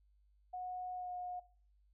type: tone with pitch glide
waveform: sine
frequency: 730 to 720.8 Hz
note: F#5 to F#5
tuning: -24 to -45 cents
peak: -40 dBFS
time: 0.53-1.4 s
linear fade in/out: 10 ms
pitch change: -21 cents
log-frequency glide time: 0.94-1.12 s
effects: noise-tail reverb RT60 0.5 s tail -20 dB re dry + added 50 Hz sine -67 dBFS peak until 1.93 s